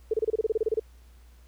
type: tone bursts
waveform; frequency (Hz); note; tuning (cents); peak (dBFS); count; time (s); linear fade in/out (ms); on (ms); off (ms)
sine; 440; A4; 0; -21; 13; 0.11-0.797; 5; 27; 28
effects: added 60 Hz sine -50 dBFS peak until 1.47 s + pink hiss -63 dBFS RMS until 1.47 s